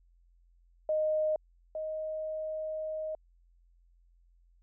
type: tone pair in turn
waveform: sine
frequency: 619 / 625.1 Hz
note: D#5 / D#5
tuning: -9 / +8 cents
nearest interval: unison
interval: 17 cents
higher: second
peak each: -26 / -33 dBFS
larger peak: first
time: 0.89-1.36 / 1.75-3.15 s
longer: second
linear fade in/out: 2 ms
effects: added 43 Hz sine -61 dBFS peak until 4.62 s